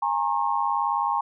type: tone cluster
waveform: sine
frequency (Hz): 822 / 921 / 1082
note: G#5 / A#5 / C#6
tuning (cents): -18 / -21 / -42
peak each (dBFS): -26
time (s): 0.02-1.21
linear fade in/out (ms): 5
effects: none